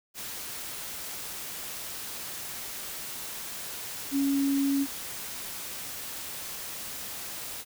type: tone in noise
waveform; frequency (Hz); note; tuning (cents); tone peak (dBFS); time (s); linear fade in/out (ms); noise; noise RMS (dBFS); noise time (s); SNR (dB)
sine; 277.2; C#4; 0; -23; 4.11-4.87; 50; white; -38; 0.14-7.65; +12
effects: none